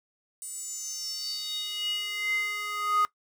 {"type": "tone with high-pass filter sweep", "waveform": "square", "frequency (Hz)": 415.3, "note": "G#4", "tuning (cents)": 0, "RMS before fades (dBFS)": -32, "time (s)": [0.42, 3.05], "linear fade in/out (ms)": 0, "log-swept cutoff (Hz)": [8900, 1200], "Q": 8, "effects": ["noise-tail reverb RT60 0.1 s tail -19 dB re dry"]}